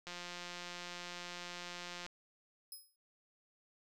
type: click train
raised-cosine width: 0.2 ms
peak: -28 dBFS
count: 352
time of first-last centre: 0.07-2.064 s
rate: 176 Hz
type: tone with exponential decay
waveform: 5% pulse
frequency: 5100 Hz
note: D#8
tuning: 42 cents sharp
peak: -38 dBFS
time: 2.72-2.96 s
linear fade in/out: 2 ms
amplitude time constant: 52 ms
effects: none